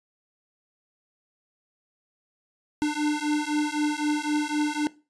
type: beating tone pair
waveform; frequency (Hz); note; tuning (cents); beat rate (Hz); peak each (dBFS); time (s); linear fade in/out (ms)
square; 297.2 / 301.1; D4 / D4; +21 / +43; 3.9; -27; 2.82-4.87; 0
effects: noise-tail reverb RT60 0.3 s tail -19 dB re dry + resampled to 22050 Hz